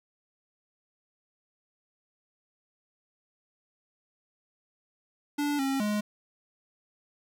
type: tone with pitch steps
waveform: square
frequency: 290.8 / 270.7 / 209.2 Hz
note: D4 / C#4 / G#3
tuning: -17 / -41 / +13 cents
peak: -27 dBFS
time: 5.38-6.01 s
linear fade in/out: 10 ms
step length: 210 ms
effects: 11-bit